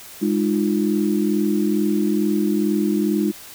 sine tone cluster, 206.4 / 306.7 / 349 Hz, G#3 / D#4 / F4, -10 / -25 / -1 cents, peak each -20 / -21 / -23 dBFS, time 0.21-3.32 s, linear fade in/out 20 ms, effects white hiss -40 dBFS RMS until 3.54 s

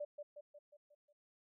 sine tone with echo, 587.3 Hz, D5, in tune, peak -39 dBFS, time 0-0.05 s, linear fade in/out 10 ms, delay 180 ms, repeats 6, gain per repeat -5 dB, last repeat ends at 1.13 s, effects none

